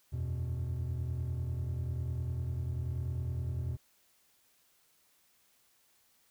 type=chord; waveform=triangle; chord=E suspended second; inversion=none; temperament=equal; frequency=82.41 / 92.5 / 123.47 Hz; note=E2 / F#2 / B2; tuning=0 / 0 / 0 cents; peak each=-33 / -39 / -33 dBFS; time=0.12-3.77 s; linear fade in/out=20 ms; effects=tanh soft clip ceiling -26 dBFS + white hiss -69 dBFS RMS until 6.3 s